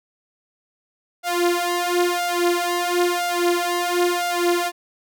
sawtooth tone with flanger, 350.9 Hz, F4, 8 cents sharp, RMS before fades -21 dBFS, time 1.23-4.72 s, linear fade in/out 50 ms, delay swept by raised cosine 1.4 to 4.7 ms, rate 0.99 Hz, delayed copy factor +0.9, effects none

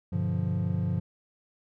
triangle chord, G dominant seventh, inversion none, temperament equal with one note detuned, 98 / 123.47 / 145.73 / 174.61 Hz, G2 / B2 / D3 / F3, 0 / 0 / -13 / 0 cents, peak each -28 / -32 / -31 / -28 dBFS, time 0.12-1 s, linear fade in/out 10 ms, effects none

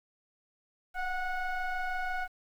sine tone with frequency modulation, 740 Hz, F#5, in tune, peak -28 dBFS, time 0.94-2.28 s, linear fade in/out 50 ms, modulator 727 Hz, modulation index 1.4, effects tanh soft clip ceiling -29 dBFS + 10-bit

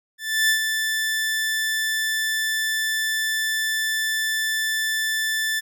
sawtooth tone with ADSR envelope, 1760 Hz, A6, in tune, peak -12 dBFS, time 0.18-5.61 s, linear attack 310 ms, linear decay 95 ms, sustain -6 dB, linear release 26 ms, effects none

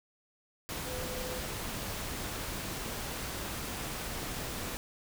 sine tone in noise, 506 Hz, B4, 42 cents sharp, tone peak -41 dBFS, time 0.86-1.39 s, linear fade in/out 0 ms, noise pink, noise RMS -38 dBFS, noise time 0.69-4.77 s, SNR -6 dB, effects none

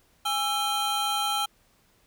square tone cluster, 823 / 1331 / 3155 Hz, G#5 / E6 / G7, -16 / +16 / +10 cents, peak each -30 dBFS, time 0.25-1.46 s, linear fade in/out 10 ms, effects pink hiss -64 dBFS RMS until 2.06 s

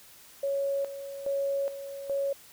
sine tone with tremolo, 555 Hz, C#5, 2 cents sharp, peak -26 dBFS, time 0.43-2.33 s, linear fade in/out 5 ms, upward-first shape square, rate 1.2 Hz, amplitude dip 70%, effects white hiss -53 dBFS RMS until 2.52 s

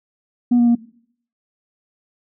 sine tone with pitch steps, 242.8 / 238.4 / 236.1 Hz, B3 / A#3 / A#3, -29 / +39 / +22 cents, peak -9 dBFS, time 0.51-0.753 s, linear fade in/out 10 ms, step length 81 ms, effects noise-tail reverb RT60 0.6 s tail -19 dB re dry + tanh soft clip ceiling -9 dBFS

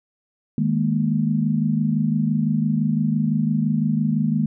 sine chord, D# suspended fourth, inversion none, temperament just, 155.56 / 207.4 / 233.3 Hz, D#3 / G#3 / A#3, 0 / -2 / +2 cents, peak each -22 dBFS, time 0.58-4.46 s, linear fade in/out 2 ms, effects none

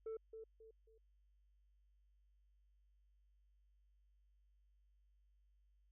sine tone with echo, 443.9 Hz, A4, 15 cents sharp, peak -40 dBFS, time 0.06-0.17 s, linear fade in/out 5 ms, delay 270 ms, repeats 3, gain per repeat -9 dB, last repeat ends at 0.98 s, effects tanh soft clip ceiling -42 dBFS + added 50 Hz sine -70 dBFS peak until 5.91 s

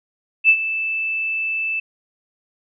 sine tone with ADSR envelope, 2637 Hz, E7, in tune, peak -7 dBFS, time 0.44-1.8 s, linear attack 50 ms, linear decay 69 ms, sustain -13 dB, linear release 7 ms, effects none

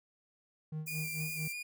triangle tone with tremolo, 155.3 Hz, D#3, 3 cents flat, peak -33 dBFS, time 0.72-1.48 s, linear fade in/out 5 ms, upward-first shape sine, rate 4.5 Hz, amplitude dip 85%
white high-pass noise, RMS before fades -44 dBFS, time 0.86-1.53 s, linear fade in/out 10 ms, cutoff 6500 Hz, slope 48 dB/octave
40% pulse tone with vibrato, 2407 Hz, D7, 42 cents sharp, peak -38 dBFS, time 0.87-1.63 s, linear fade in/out 10 ms, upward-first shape square, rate 3 Hz, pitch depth 22 cents each way
effects none

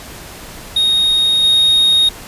triangle tone with level steps, 3729 Hz, A#7, in tune, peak -9 / -7 dBFS, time 0.76-2.09 s, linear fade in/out 5 ms, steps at 1.43 s, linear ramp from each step 10 ms, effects pink hiss -33 dBFS RMS until 2.27 s + resampled to 32000 Hz

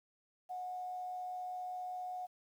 sine tone with frequency modulation, 730 Hz, F#5, 24 cents flat, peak -39 dBFS, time 0.49-2.27 s, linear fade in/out 20 ms, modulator 105 Hz, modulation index 0.21, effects 11-bit

